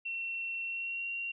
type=tone with pitch glide; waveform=sine; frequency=2715 to 2754 Hz; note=F7 to F7; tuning=-50 to -25 cents; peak=-34 dBFS; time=0.05-1.32 s; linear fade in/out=10 ms; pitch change=+25 cents; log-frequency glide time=0.64-1.1 s; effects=none